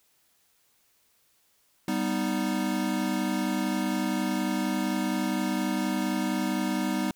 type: chord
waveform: square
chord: G augmented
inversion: none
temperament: equal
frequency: 196 / 246.9 / 311.1 Hz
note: G3 / B3 / D#4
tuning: 0 / 0 / 0 cents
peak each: -31 dBFS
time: 1.88-7.11 s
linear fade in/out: 2 ms
effects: white hiss -67 dBFS RMS until 7.15 s